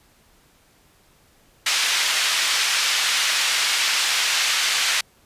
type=band-pass noise; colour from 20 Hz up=pink; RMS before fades=-21 dBFS; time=1.66-5.01 s; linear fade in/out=5 ms; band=2000 to 6100 Hz; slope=12 dB/octave; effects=pink hiss -57 dBFS RMS until 5.25 s + resampled to 32000 Hz